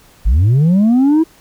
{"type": "linear sweep", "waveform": "sine", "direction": "up", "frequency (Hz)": [43.98, 330], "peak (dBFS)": -5, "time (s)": [0.25, 1.24], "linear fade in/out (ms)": 20, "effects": ["tanh soft clip ceiling -7 dBFS", "pink hiss -47 dBFS RMS until 1.4 s"]}